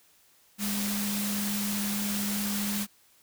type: tone in noise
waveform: sine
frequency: 204.4 Hz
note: G#3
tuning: 27 cents flat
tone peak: -30 dBFS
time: 0.58-2.87 s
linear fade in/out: 50 ms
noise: white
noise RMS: -33 dBFS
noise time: 0.58-2.87 s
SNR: 0 dB
effects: white hiss -62 dBFS RMS until 3.22 s